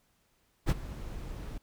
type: noise with ADSR envelope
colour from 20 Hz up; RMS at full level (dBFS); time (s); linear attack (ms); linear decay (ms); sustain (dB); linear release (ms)
brown; -22; 0.66-1.58; 40; 34; -18; 4
effects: pink hiss -71 dBFS RMS until 1.62 s